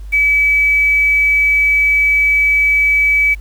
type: tone with quantisation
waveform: sine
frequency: 2290 Hz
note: D7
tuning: 44 cents flat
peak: -9 dBFS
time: 0.12-3.35 s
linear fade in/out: 20 ms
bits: 6
effects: added 50 Hz sine -26 dBFS peak until 3.4 s + pink hiss -51 dBFS RMS until 3.4 s